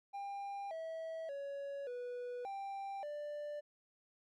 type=tone with pitch steps; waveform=triangle; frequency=799 / 649 / 560 / 490.4 / 788 / 590 Hz; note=G5 / E5 / C#5 / B4 / G5 / D5; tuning=+33 / -27 / +18 / -12 / +9 / +8 cents; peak=-39 dBFS; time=0.13-3.61 s; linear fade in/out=20 ms; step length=580 ms; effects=Opus 48 kbps